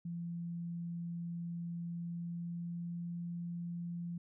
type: tone with pitch glide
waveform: sine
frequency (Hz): 170.7 to 172.09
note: F3 to F3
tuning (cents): -39 to -25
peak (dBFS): -38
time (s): 0.05-4.18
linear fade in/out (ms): 5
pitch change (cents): +14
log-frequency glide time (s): 1.88-3.15
effects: none